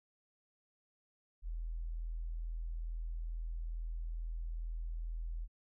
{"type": "tone", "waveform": "sine", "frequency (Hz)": 41.15, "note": "E1", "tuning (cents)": -2, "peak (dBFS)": -37, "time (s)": [1.42, 5.48], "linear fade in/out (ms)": 50, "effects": []}